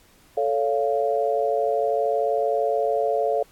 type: tone cluster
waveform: sine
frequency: 440.5 / 561 / 694 Hz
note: A4 / C#5 / F5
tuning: +2 / +21 / -11 cents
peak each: -24 dBFS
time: 0.37-3.43 s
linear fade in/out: 5 ms
effects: pink hiss -56 dBFS RMS until 3.51 s + AAC 64 kbps